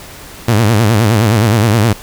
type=tone with vibrato; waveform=sawtooth; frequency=110 Hz; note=A2; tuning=in tune; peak=-4 dBFS; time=0.48-1.93 s; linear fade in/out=5 ms; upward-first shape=sine; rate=9.6 Hz; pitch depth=150 cents each way; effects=pink hiss -33 dBFS RMS until 2.02 s